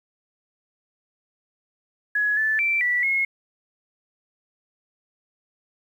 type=tone with pitch steps; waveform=sine; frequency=1683 / 1750 / 2341 / 1959 / 2166 Hz; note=G#6 / A6 / D7 / B6 / C#7; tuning=+23 / -10 / -6 / -15 / -41 cents; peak=-19 dBFS; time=2.15-3.25 s; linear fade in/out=5 ms; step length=220 ms; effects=9-bit